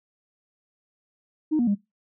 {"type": "tone with pitch steps", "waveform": "sine", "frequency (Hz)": [309.4, 239.7, 202.9], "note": ["D#4", "A#3", "G#3"], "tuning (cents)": [-10, 48, -40], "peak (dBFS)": -18, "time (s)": [1.51, 1.753], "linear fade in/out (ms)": 20, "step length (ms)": 81, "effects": ["noise-tail reverb RT60 0.2 s tail -22 dB re dry", "tanh soft clip ceiling -15 dBFS"]}